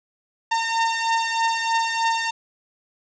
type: beating tone pair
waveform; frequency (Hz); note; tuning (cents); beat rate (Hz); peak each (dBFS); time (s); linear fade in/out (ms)
sawtooth; 910 / 913.2; A#5 / A#5; -42 / -36; 3.2; -18 / -21; 0.51-2.31; 10
effects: resampled to 16000 Hz + 8-bit